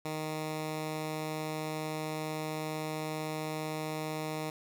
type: tone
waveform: 10% pulse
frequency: 155.56 Hz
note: D#3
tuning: in tune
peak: -26 dBFS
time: 0.05-4.5 s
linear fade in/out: 2 ms
effects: none